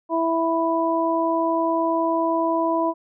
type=harmonic tone; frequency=329.6 Hz; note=E4; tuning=in tune; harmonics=1 / 2 / 3; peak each=-23 / -23 / -23 dBFS; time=0.09-2.94 s; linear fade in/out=50 ms; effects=none